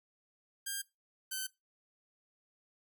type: tone pair in turn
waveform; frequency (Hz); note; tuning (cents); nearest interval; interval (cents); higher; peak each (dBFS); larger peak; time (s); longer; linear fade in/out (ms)
5% pulse; 1600 / 1532.4; G6 / G6; +35 / -40; minor second; 75; first; -25; neither; 0.66-0.82 / 1.31-1.47; neither; 10
effects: noise-tail reverb RT60 0.2 s tail -20 dB re dry

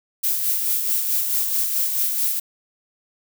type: noise with tremolo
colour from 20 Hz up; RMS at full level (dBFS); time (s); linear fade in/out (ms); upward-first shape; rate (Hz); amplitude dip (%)
violet; -20; 0.23-2.4; 10; sine; 4.6; 40
effects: none

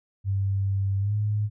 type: tone with pitch glide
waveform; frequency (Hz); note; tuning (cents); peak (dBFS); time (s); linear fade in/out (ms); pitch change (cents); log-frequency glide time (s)
sine; 98 to 105.03; G2 to G#2; 0 to +20; -22; 0.24-1.5; 50; +120; 0.99-1.14
effects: none

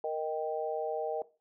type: chord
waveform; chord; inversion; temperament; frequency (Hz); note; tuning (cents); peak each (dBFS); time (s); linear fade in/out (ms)
sine; Eb major; second; equal; 466.2 / 622.3 / 784; Bb4 / Eb5 / G5; 0 / 0 / 0; -34 / -35 / -37; 0.04-1.22; 2
effects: noise-tail reverb RT60 0.3 s tail -17 dB re dry

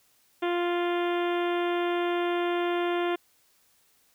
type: harmonic tone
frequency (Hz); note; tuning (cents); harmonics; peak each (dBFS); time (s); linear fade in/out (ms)
349.2; F4; 0; 1 / 2 / 3 / 4 / 5 / 6 / 7 / 8 / 9 / 10; -26 / -32 / -36 / -38 / -40 / -42 / -43 / -44 / -45 / -46; 0.42-3.16; 10
effects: white hiss -65 dBFS RMS until 4.14 s

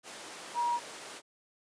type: tone in noise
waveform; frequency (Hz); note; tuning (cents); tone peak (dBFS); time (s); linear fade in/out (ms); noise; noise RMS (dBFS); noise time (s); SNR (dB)
sine; 954; A#5; +40; -27; 0.54-0.8; 50; pink; -43; 0.03-1.22; +13
effects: high-pass 400 Hz 12 dB/octave + resampled to 22050 Hz

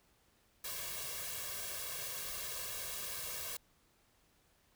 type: noise with comb filter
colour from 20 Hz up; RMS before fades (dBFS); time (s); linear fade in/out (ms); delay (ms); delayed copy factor
white; -42; 0.64-3.57; 5; 1.8; +0.95
effects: pink hiss -71 dBFS RMS until 4.75 s

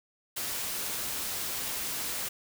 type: noise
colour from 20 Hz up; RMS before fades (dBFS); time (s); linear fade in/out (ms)
white; -34; 0.36-2.29; 10
effects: none

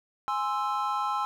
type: chord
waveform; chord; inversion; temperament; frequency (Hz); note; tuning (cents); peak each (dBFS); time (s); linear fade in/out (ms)
triangle; Ab augmented; none; equal; 830.6 / 1046.5 / 1318.5; Ab5 / C6 / E6; 0 / 0 / 0; -29; 0.28-1.25; 0
effects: none

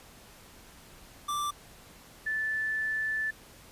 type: tone pair in turn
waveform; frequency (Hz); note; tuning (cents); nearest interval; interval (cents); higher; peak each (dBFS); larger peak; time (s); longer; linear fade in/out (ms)
square / sine; 1174.7 / 1753; D6 / A6; 0 / -7; perfect fifth; 693; second; -30 / -28; second; 1.28-1.51 / 2.26-3.31; second; 10
effects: pink hiss -53 dBFS RMS until 3.71 s + resampled to 32000 Hz

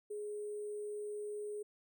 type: tone with sample-and-hold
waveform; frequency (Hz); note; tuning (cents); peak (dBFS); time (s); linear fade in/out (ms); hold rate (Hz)
sine; 417.6; G#4; +10; -39; 0.1-1.63; 10; 8820
effects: none

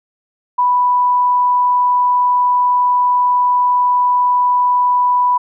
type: tone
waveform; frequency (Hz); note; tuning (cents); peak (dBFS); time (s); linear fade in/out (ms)
sine; 987.8; B5; 0; -10; 0.58-5.38; 10
effects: none

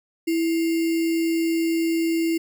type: tone with sample-and-hold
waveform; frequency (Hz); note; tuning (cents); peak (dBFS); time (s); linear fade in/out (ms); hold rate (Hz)
sine; 329.6; E4; 0; -19; 0.27-2.38; 10; 2450
effects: none

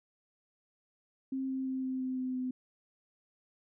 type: tone with pitch steps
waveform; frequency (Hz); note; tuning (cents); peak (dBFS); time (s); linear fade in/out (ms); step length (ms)
sine; 265.5 / 263.7 / 261.8 / 260 / 258.2 / 256.5 / 254.7; C4 / C4 / C4 / C4 / C4 / C4 / C4; +25 / +14 / +1 / -11 / -23 / -34 / -46; -32; 1.32-2.51; 5; 170
effects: none

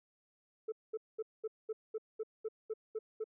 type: tone bursts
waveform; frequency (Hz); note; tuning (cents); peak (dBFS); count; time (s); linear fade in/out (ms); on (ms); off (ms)
sine; 438.2; A4; -7; -33; 11; 0.68-3.242; 10; 42; 210
effects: tanh soft clip ceiling -33 dBFS

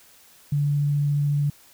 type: tone with vibrato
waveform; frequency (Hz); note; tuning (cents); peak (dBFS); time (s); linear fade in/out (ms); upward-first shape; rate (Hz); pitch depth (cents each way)
sine; 144.7; D3; -25; -19; 0.52-1.5; 5; triangle; 14; 8
effects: white hiss -53 dBFS RMS until 1.73 s

